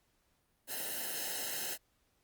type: noise with comb filter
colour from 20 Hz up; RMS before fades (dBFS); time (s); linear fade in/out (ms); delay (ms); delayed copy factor
white; -38; 0.67-1.78; 50; 0.86; -0.95
effects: pink hiss -75 dBFS RMS until 2.23 s + Opus 48 kbps